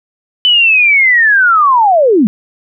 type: linear sweep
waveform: sine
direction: down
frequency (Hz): 3019 to 191.7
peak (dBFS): -5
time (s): 0.45-2.27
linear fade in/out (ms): 0
effects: none